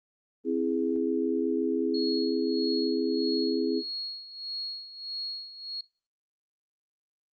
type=chord; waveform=sine; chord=C augmented; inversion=none; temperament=equal; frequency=261.6 / 329.6 / 415.3 Hz; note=C4 / E4 / G#4; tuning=0 / 0 / 0 cents; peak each=-29 dBFS; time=0.44-3.83 s; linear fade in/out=50 ms
type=tone with tremolo; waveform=sine; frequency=4312 Hz; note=C#8; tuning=49 cents flat; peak=-31 dBFS; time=1.94-5.81 s; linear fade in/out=5 ms; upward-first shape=sine; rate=1.6 Hz; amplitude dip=75%
effects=noise-tail reverb RT60 0.3 s tail -18 dB re dry + Opus 32 kbps